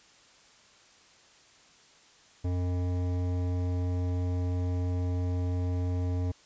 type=tone with hard clipping; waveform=sine; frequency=89.7 Hz; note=F2; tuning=47 cents sharp; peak=-29 dBFS; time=2.44-6.32 s; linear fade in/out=10 ms; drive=14 dB; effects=white hiss -58 dBFS RMS until 6.45 s + resampled to 16000 Hz